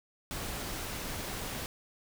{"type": "noise", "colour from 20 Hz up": "pink", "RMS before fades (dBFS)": -38, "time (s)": [0.31, 1.66], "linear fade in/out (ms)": 0, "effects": []}